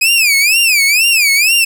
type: tone with vibrato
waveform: sawtooth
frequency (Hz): 2474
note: D#7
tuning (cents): -10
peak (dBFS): -5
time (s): 0.01-1.65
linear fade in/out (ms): 10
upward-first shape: sine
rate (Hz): 2.1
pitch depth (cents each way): 210
effects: none